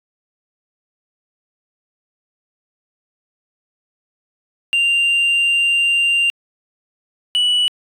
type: tone pair in turn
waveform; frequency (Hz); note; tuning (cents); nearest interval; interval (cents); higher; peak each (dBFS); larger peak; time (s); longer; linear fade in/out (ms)
sine; 2784 / 2950; F7 / F#7; -6 / -6; minor second; 100; second; -10; neither; 4.73-6.3 / 7.35-7.68; first; 0
effects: tanh soft clip ceiling -12 dBFS